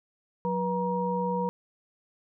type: tone cluster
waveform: sine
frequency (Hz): 182.3 / 486.5 / 946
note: F#3 / B4 / A#5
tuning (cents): -25 / -26 / +25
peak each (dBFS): -30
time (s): 0.45-1.49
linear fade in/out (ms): 0
effects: none